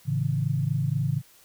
sine chord, A major, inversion none, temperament equal with one note detuned, 110 / 138.59 / 162.54 Hz, A2 / C#3 / E3, 0 / 0 / -24 cents, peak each -29 / -25 / -29 dBFS, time 0.05-1.22 s, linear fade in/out 50 ms, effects white hiss -56 dBFS RMS until 1.44 s

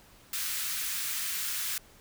white high-pass noise, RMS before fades -33 dBFS, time 0.33-1.78 s, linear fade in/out 2 ms, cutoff 1300 Hz, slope 24 dB/octave, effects pink hiss -57 dBFS RMS until 2 s

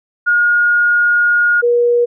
sine tone pair in turn, 1432 / 479.2 Hz, F6 / A#4, +43 / +48 cents, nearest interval octave + perfect fifth, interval 1895 cents, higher first, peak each -9 dBFS, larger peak neither, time 0.26-1.62 / 1.62-2.06 s, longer first, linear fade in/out 20 ms, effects none

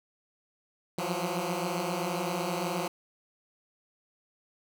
10% pulse tone cluster, 168.8 / 176.5 / 183.8 Hz, E3 / F3 / F#3, +41 / +19 / -11 cents, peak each -26 dBFS, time 0.98-2.88 s, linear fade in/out 5 ms, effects none

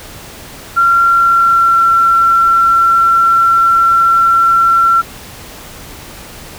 sine tone with pitch glide, 1374 to 1355.9 Hz, F6 to E6, -29 to +48 cents, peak -6 dBFS, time 0.76-5.02 s, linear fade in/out 20 ms, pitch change -23 cents, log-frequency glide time 1.04-1.84 s, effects pink hiss -32 dBFS RMS until 6.58 s

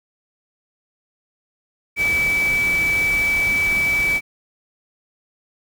sine tone in noise, 2300 Hz, D7, 37 cents flat, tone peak -16 dBFS, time 1.96-4.21 s, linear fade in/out 50 ms, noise pink, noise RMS -30 dBFS, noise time 1.96-4.21 s, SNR +11 dB, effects none

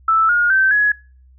sine tone with pitch steps, 1318.5 / 1429.6 / 1550 / 1680.5 Hz, E6 / F6 / G6 / G#6, 0 / +40 / -20 / +20 cents, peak -11 dBFS, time 0.08-0.92 s, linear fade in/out 5 ms, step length 210 ms, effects noise-tail reverb RT60 0.4 s tail -24 dB re dry + added 64 Hz sine -45 dBFS peak until 1.38 s

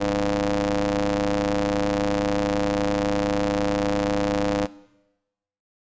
sawtooth ring-modulated tone, 103.83 Hz, G#2, in tune, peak -14 dBFS, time 0-4.67 s, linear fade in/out 20 ms, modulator 401 Hz, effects noise-tail reverb RT60 1.0 s tail -20 dB re dry + resampled to 16000 Hz

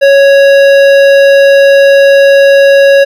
sine tone with hard clipping, 554.4 Hz, C#5, in tune, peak -3 dBFS, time 0.01-3.05 s, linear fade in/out 20 ms, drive 13 dB, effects none

